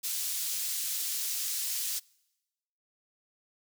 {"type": "high-pass noise", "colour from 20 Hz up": "pink", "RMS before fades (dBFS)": -33, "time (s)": [0.03, 2], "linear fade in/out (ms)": 20, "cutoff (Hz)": 5400, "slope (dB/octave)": 12, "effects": ["noise-tail reverb RT60 1.0 s tail -26 dB re dry"]}